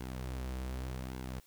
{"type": "tone with flanger", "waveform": "sawtooth", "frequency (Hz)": 64, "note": "C2", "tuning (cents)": -38, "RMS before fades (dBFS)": -40, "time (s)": [0, 1.4], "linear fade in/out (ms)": 5, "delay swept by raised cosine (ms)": [1.6, 7.5], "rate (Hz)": 0.85, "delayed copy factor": -0.5, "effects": ["white hiss -65 dBFS RMS until 1.46 s"]}